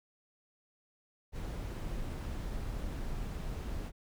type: noise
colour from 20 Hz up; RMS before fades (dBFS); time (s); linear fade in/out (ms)
brown; -38; 1.32-3.92; 50
effects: none